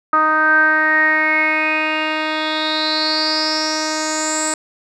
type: tone with low-pass filter sweep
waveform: 10% pulse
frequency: 311.1 Hz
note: D#4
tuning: in tune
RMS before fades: -17 dBFS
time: 0.13-4.54 s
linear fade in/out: 2 ms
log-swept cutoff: 1300 to 8000 Hz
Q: 9.3
effects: none